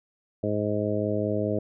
harmonic tone, 104.8 Hz, G#2, 16 cents sharp, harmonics 1 / 2 / 3 / 4 / 5 / 6, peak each -31 / -31 / -31 / -31 / -31 / -31 dBFS, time 0.43-1.59 s, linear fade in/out 5 ms, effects none

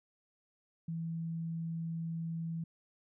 sine tone, 164.81 Hz, E3, in tune, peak -35 dBFS, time 0.88-2.64 s, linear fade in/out 5 ms, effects none

